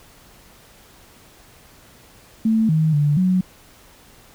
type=tone with pitch steps; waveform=sine; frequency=221.8 / 157.4 / 146.6 / 184.4 Hz; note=A3 / D#3 / D3 / F#3; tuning=+14 / +20 / -3 / -6 cents; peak=-14 dBFS; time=2.45-3.41 s; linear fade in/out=5 ms; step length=240 ms; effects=pink hiss -49 dBFS RMS until 4.34 s